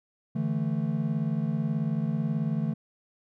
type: chord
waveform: triangle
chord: D suspended second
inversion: none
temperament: just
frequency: 146.83 / 165.19 / 220.2 Hz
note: D3 / E3 / A3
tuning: 0 / +4 / +2 cents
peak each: -28 dBFS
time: 0.35-2.74 s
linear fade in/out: 10 ms
effects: none